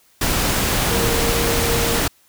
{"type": "tone in noise", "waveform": "sine", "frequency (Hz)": 466.2, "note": "A#4", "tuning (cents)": 0, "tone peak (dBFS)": -23, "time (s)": [0.91, 1.99], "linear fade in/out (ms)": 5, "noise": "pink", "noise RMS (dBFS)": -19, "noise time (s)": [0.21, 2.08], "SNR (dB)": -7, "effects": ["white hiss -56 dBFS RMS until 2.28 s"]}